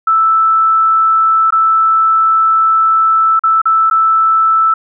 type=tone with dropouts; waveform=sine; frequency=1318.5 Hz; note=E6; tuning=in tune; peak=-7 dBFS; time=0.07-4.74 s; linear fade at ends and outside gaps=5 ms; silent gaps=1.506-1.523 / 3.394-3.436 / 3.617-3.655 / 3.9-3.91 s; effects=none